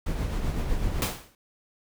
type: noise with tremolo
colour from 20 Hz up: brown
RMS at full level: -26 dBFS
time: 0.06-1.02 s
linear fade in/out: 5 ms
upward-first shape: sine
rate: 7.9 Hz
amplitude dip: 35%
type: noise with exponential decay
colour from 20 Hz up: pink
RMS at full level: -24 dBFS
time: 1.02-1.35 s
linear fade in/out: 1 ms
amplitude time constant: 71 ms
effects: none